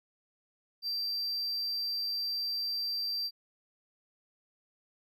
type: tone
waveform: triangle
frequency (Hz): 4699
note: D8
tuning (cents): 0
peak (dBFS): -30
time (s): 0.82-3.31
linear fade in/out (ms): 50
effects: none